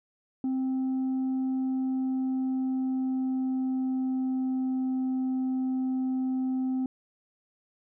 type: tone with pitch glide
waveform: sine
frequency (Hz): 261.6 to 259.3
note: C4 to C4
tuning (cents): 0 to -15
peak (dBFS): -23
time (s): 0.44-6.86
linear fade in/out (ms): 2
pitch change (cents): -15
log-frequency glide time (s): 1.44-5.05
effects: tanh soft clip ceiling -25 dBFS